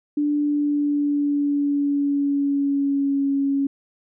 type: tone with pitch glide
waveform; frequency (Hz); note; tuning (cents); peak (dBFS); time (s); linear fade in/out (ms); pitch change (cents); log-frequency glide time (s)
sine; 293.7 to 277.2; D4 to C#4; 0 to 0; -18; 0.17-3.67; 5; -100; 0.35-3.3
effects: none